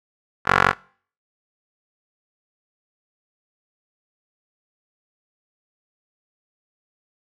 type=tone with band-pass filter; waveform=15% pulse; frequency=46.25 Hz; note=F#1; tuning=in tune; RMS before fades=-17 dBFS; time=0.45-0.74 s; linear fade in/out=50 ms; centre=1400 Hz; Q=2.6; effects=noise-tail reverb RT60 0.5 s tail -24 dB re dry